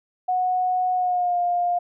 sine tone with pitch glide, 734 to 705.3 Hz, F#5 to F5, -14 to +17 cents, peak -19 dBFS, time 0.28-1.79 s, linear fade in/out 10 ms, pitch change -69 cents, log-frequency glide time 0.94-1.38 s, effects none

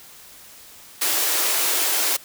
white high-pass noise, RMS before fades -21 dBFS, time 1.01-2.17 s, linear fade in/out 10 ms, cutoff 290 Hz, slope 96 dB/octave, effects white hiss -45 dBFS RMS until 2.24 s

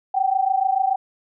sine tone pair together, 756.1 / 783 Hz, F#5 / G5, +37 / -2 cents, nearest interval minor second, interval 61 cents, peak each -20 dBFS, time 0.14-0.96 s, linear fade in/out 10 ms, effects none

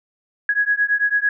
sine beating tone pair, 1661.2 / 1670.2 Hz, G#6 / G#6, 0 / +9 cents, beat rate 9 Hz, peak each -19 dBFS, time 0.49-1.29 s, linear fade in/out 2 ms, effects none

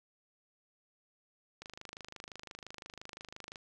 click train, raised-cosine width 0.2 ms, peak -28 dBFS, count 51, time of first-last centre 1.62-3.558 s, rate 25.8 Hz, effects none

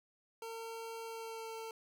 25% pulse tone with pitch glide, 454.5 to 449 Hz, A#4 to A4, -44 to +35 cents, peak -39 dBFS, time 0.42-1.71 s, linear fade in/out 2 ms, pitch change -21 cents, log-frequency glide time 1.02-1.52 s, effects none

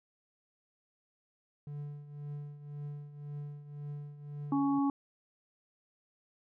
triangle tone with tremolo, 145.8 Hz, D3, 12 cents flat, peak -35 dBFS, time 1.67-4.79 s, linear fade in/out 2 ms, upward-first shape triangle, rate 1.9 Hz, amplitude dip 75%
harmonic tone, 278.8 Hz, C#4, 10 cents sharp, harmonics 1 / 3 / 4, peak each -27 / -37 / -39 dBFS, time 4.52-4.9 s, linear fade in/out 2 ms
effects none

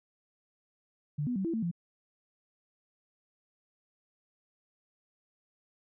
sine tone with pitch steps, 147.3 / 246.2 / 191.5 / 332.7 / 224.4 / 171.6 Hz, D3 / B3 / G3 / E4 / A3 / F3, +6 / -5 / -40 / +16 / +34 / -30 cents, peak -29 dBFS, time 1.18-1.714 s, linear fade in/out 10 ms, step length 89 ms, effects none

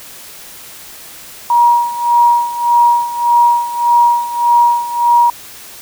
sine tone with tremolo, 952 Hz, A#5, 36 cents sharp, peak -5 dBFS, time 1.5-5.3 s, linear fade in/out 2 ms, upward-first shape sine, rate 1.7 Hz, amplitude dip 80%, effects white hiss -34 dBFS RMS until 5.81 s

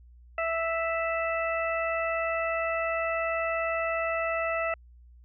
harmonic tone, 659.3 Hz, E5, in tune, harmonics 1 / 2 / 3 / 4, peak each -29 / -32 / -34 / -35 dBFS, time 0.38-4.74 s, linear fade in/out 2 ms, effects added 60 Hz sine -50 dBFS peak until 5.24 s

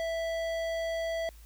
sine tone with tanh clipping, 659.3 Hz, E5, in tune, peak -32 dBFS, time 0-1.29 s, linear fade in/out 0 ms, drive 16 dB, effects added 54 Hz sine -49 dBFS peak until 1.45 s + white hiss -60 dBFS RMS until 1.45 s

